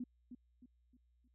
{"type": "tone with echo", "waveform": "sine", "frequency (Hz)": 246.9, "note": "B3", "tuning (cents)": 0, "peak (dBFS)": -39, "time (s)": [0, 0.04], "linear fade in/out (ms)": 5, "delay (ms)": 310, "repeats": 4, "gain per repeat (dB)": -8, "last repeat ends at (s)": 1.28, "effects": ["added 60 Hz sine -70 dBFS peak until 1.34 s"]}